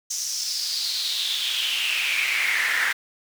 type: noise with high-pass filter sweep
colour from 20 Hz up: brown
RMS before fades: -25 dBFS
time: 0.1-2.93 s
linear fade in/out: 10 ms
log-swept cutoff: 6200 to 1700 Hz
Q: 5.5
effects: none